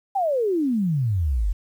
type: exponential sweep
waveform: sine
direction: down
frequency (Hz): 817 to 43.65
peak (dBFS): -19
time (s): 0.15-1.53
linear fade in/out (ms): 10
effects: 9-bit